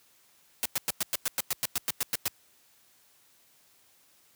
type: noise bursts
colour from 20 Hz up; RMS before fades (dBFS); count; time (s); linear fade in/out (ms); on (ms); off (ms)
white; -28; 14; 0.63-2.28; 0; 25; 100
effects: white hiss -63 dBFS RMS until 4.35 s + high-pass 60 Hz 12 dB/octave